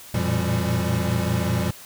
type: tone cluster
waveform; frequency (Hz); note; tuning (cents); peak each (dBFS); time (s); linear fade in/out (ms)
square; 88.6 / 115 / 120 / 170.8 / 198.2; F2 / A#2 / B2 / F3 / G3; +25 / -23 / -49 / -38 / +19; -28; 0.14-1.71; 5
effects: white hiss -43 dBFS RMS until 1.85 s